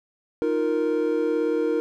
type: chord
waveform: triangle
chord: Eb suspended second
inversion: none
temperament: equal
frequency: 311.1 / 349.2 / 466.2 Hz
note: Eb4 / F4 / Bb4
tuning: 0 / 0 / 0 cents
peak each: -24 / -26 / -21 dBFS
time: 0.42-1.8 s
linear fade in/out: 0 ms
effects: none